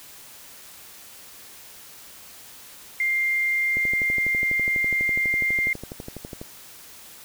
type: tone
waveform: sine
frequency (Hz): 2100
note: C7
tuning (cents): +6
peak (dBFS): -20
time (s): 3-5.73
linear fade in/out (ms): 2
type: click train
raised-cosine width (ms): 2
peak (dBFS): -21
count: 33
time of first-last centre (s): 3.77-6.415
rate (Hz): 12.1
effects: white hiss -45 dBFS RMS until 7.24 s